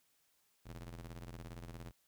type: ring-modulated tone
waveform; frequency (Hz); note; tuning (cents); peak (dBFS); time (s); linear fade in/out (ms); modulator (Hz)
sawtooth; 84.6; E2; +45; -40; 0.65-1.92; 20; 33.7
effects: white hiss -75 dBFS RMS until 2.07 s